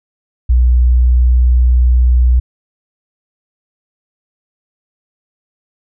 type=tone with pitch glide; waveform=sine; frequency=61.2 to 61.55 Hz; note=B1 to B1; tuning=-15 to -5 cents; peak=-6 dBFS; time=0.49-2.4 s; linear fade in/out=10 ms; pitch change=+10 cents; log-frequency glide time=0.76-1.21 s; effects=none